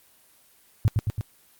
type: tone with echo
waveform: sine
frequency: 106.2 Hz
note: G#2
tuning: 39 cents sharp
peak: -15 dBFS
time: 0.85-0.88 s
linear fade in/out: 0 ms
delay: 110 ms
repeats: 3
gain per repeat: -3 dB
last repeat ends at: 1.21 s
effects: white hiss -58 dBFS RMS until 1.59 s + Opus 24 kbps